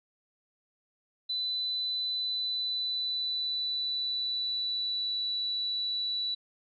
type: tone with pitch glide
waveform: sine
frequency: 4000 to 3947 Hz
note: B7 to B7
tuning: +21 to -2 cents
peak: -29 dBFS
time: 1.29-6.35 s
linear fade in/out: 10 ms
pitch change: -23 cents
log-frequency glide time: 2.14-5.32 s
effects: none